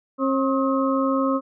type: harmonic tone with a mistuned harmonic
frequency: 268.7 Hz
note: C4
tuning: 46 cents sharp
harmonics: 1 / 2 / 4 / 5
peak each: -21 / -24 / -27 / -28 dBFS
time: 0.18-1.41 s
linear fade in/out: 50 ms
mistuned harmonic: 5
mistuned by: -93 cents
effects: none